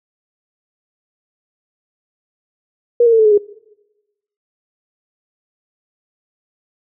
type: tone with pitch steps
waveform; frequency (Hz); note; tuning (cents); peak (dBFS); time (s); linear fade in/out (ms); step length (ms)
sine; 477.3 / 463.4 / 450 / 436.9 / 424.2 / 411.9; A#4 / A#4 / A4 / A4 / G#4 / G#4; +41 / -10 / +39 / -12 / +37 / -14; -7; 3-3.378; 5; 63
effects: noise-tail reverb RT60 1.0 s tail -22 dB re dry